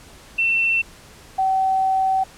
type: tone pair in turn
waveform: sine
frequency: 2693 / 763.8 Hz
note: E7 / G5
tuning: +36 / -45 cents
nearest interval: octave + minor seventh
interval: 2181 cents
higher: first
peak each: -16 dBFS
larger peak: neither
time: 0.38-0.82 / 1.38-2.24 s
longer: second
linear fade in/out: 10 ms
effects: pink hiss -45 dBFS RMS until 2.37 s + low-pass 11000 Hz 12 dB/octave